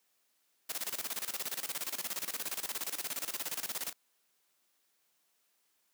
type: noise with tremolo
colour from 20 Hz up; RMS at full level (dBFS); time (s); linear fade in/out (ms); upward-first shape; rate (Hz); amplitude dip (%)
white; -36; 0.69-3.93; 10; square; 17; 80
effects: white hiss -75 dBFS RMS until 5.93 s + high-pass 200 Hz 12 dB/octave